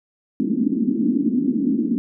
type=band-pass noise; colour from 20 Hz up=white; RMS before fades=-20 dBFS; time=0.4-1.98 s; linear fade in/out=0 ms; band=210 to 290 Hz; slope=48 dB/octave; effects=none